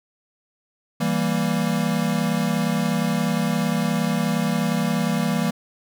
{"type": "chord", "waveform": "square", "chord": "E diminished", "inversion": "none", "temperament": "equal", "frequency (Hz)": [164.81, 196, 233.1], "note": ["E3", "G3", "Bb3"], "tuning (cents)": [0, 0, 0], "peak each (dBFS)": -25, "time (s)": [1, 5.51], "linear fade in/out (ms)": 10, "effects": []}